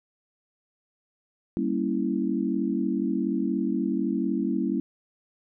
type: chord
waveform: sine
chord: G diminished seventh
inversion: none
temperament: equal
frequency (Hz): 196 / 233.1 / 277.2 / 329.6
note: G3 / Bb3 / Db4 / Fb4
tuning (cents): 0 / 0 / 0 / 0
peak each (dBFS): -29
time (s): 1.57-4.8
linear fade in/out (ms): 0
effects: none